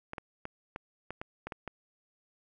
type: clicks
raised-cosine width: 0.5 ms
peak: -23 dBFS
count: 9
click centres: 0.134 / 0.182 / 0.454 / 0.761 / 1.106 / 1.215 / 1.47 / 1.522 / 1.677 s
effects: none